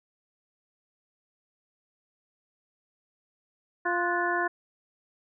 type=harmonic tone with a mistuned harmonic; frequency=349.2 Hz; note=F4; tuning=in tune; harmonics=1 / 2 / 3 / 4 / 5; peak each=-31 / -31 / -31 / -31 / -31 dBFS; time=3.85-4.48 s; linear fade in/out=10 ms; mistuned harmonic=4; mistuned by=+86 cents; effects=none